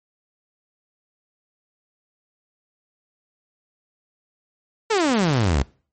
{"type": "exponential sweep", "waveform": "sawtooth", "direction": "down", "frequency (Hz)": [466.2, 61], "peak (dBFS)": -13, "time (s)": [4.9, 5.63], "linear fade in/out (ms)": 10, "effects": ["noise-tail reverb RT60 0.4 s tail -23 dB re dry", "MP3 32 kbps"]}